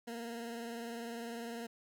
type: tone with vibrato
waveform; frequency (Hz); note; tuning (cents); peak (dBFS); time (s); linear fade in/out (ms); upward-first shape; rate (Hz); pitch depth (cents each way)
20% pulse; 233.1; A#3; 0; -36; 0.07-1.67; 10; sine; 20; 42
effects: 12-bit